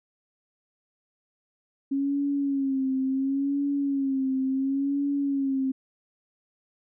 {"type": "tone with vibrato", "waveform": "sine", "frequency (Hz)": 273.1, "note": "C#4", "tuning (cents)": -26, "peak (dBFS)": -23, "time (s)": [1.91, 5.72], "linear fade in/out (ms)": 10, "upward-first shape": "sine", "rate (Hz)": 0.71, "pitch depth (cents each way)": 62, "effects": []}